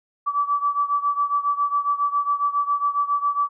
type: beating tone pair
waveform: sine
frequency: 1151 / 1158.3 Hz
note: D6 / D6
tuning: -35 / -24 cents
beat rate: 7.3 Hz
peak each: -21 / -24 dBFS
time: 0.26-3.49 s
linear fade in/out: 20 ms
effects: none